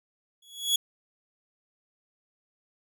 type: tone with exponential growth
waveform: sawtooth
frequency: 3362 Hz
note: G#7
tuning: 20 cents sharp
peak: -16 dBFS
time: 0.42-0.76 s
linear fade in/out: 5 ms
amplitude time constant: 73 ms
effects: none